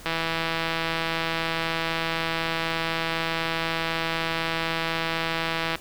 click train, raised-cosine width 0.3 ms, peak -10 dBFS, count 935, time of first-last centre 0.06-5.755 s, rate 164 Hz, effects pink hiss -45 dBFS RMS until 5.8 s

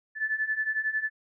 sine beating tone pair, 1737 / 1748 Hz, A6 / A6, -23 / -12 cents, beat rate 11 Hz, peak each -31 / -28 dBFS, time 0.15-1.1 s, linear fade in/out 50 ms, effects none

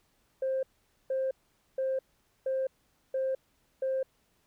sine tone bursts, 528 Hz, C5, 16 cents sharp, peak -26 dBFS, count 6, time 0.42-4.03 s, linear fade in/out 5 ms, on 210 ms, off 470 ms, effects tanh soft clip ceiling -24 dBFS + pink hiss -71 dBFS RMS until 4.46 s

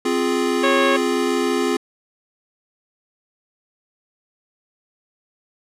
square chord, F minor, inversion second, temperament equal, 261.6 / 349.2 / 415.3 Hz, C4 / F4 / Ab4, 0 / 0 / 0 cents, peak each -23 dBFS, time 0.05-1.77 s, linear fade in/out 5 ms
harmonic tone, 548 Hz, C#5, 20 cents flat, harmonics 1 / 2 / 3 / 4 / 5 / 6 / 7, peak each -20 / -21 / -24 / -27 / -28 / -31 / -31 dBFS, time 0.63-0.97 s, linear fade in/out 10 ms
effects low-pass 10000 Hz 12 dB/octave

